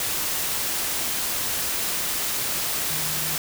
sine tone in noise, 155.56 Hz, D#3, in tune, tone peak -36 dBFS, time 2.9-3.37 s, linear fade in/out 2 ms, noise white, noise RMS -26 dBFS, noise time 0-3.38 s, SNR -13 dB, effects none

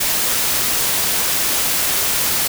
white noise, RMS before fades -18 dBFS, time 0-2.48 s, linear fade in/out 10 ms, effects none

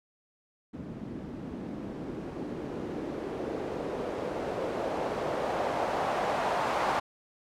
blue noise with low-pass filter sweep, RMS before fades -33 dBFS, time 0.73-7 s, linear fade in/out 10 ms, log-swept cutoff 210 to 880 Hz, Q 1.7, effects none

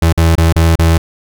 35% pulse tone with dropouts, 82.41 Hz, E2, in tune, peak -5 dBFS, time 0.02-0.98 s, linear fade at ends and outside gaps 5 ms, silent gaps 0.128-0.175 / 0.354-0.378 / 0.527-0.559 / 0.757-0.789 s, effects none

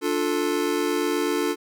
square chord, D minor, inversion none, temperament just, 293.7 / 352.4 / 440.5 Hz, D4 / F4 / A4, 0 / +16 / +2 cents, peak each -27 dBFS, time 0.01-1.56 s, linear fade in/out 50 ms, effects none

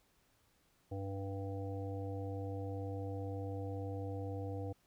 harmonic tone, 98 Hz, G2, in tune, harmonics 1 / 3 / 5 / 7 / 8, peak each -40 / -46 / -45 / -52 / -53 dBFS, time 0.91-4.73 s, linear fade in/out 10 ms, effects pink hiss -73 dBFS RMS until 4.86 s

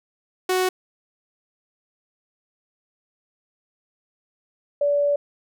sawtooth / sine tone pair in turn, 370 / 576.4 Hz, F#4 / D5, 0 / -33 cents, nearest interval minor sixth, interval 767 cents, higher second, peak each -15 / -17 dBFS, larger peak first, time 0.49-0.69 / 4.81-5.16 s, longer second, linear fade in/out 5 ms, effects none

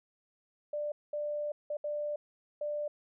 sine tone bursts at uneven times, 592 Hz, D5, 14 cents sharp, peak -32 dBFS, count 5, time 0.73-0.92 / 1.13-1.52 / 1.7-1.77 / 1.84-2.16 / 2.61-2.88 s, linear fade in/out 5 ms, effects none

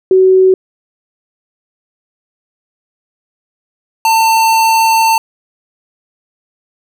sine / square tone pair in turn, 375.9 / 896.9 Hz, F#4 / A5, +27 / +33 cents, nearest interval octave + minor third, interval 1506 cents, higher second, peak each -4 / -8 dBFS, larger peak first, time 0.11-0.54 / 4.05-5.18 s, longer second, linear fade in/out 2 ms, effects none

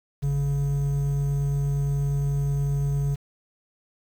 triangle tone pair together, 49.78 / 140.8 Hz, G1 / C#3, +27 / +27 cents, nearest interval octave + tritone, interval 1800 cents, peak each -29 / -20 dBFS, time 0.22-3.16 s, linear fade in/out 20 ms, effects 8-bit

